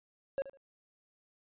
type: tone with echo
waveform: triangle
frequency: 547 Hz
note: C#5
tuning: 23 cents flat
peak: -28 dBFS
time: 0.38-0.42 s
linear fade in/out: 0 ms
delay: 76 ms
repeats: 2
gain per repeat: -14 dB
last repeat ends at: 0.572 s
effects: resampled to 8000 Hz